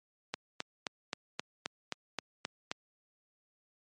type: click train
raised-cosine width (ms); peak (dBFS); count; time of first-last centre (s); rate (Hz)
0.2; -16; 10; 0.34-2.715; 3.79
effects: high-pass 150 Hz 12 dB/octave + MP3 48 kbps